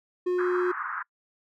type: tone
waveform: triangle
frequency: 360 Hz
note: F#4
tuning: 47 cents flat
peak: -21 dBFS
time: 0.26-0.72 s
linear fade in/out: 10 ms
type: band-pass noise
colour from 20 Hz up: pink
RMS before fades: -33 dBFS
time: 0.38-1.03 s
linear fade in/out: 10 ms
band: 1100 to 1600 Hz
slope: 48 dB/octave
effects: noise-tail reverb RT60 0.1 s tail -26 dB re dry